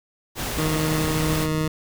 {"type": "noise", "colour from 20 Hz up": "pink", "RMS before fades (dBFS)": -28, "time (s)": [0.35, 1.48], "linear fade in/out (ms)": 50}
{"type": "tone", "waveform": "20% pulse", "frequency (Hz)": 156.1, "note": "D#3", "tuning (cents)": 6, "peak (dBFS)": -17, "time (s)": [0.58, 1.68], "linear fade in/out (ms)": 5}
{"type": "click train", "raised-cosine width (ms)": 5, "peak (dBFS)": -21, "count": 25, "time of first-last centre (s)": [0.92, 1.675], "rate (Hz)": 31.8}
{"effects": []}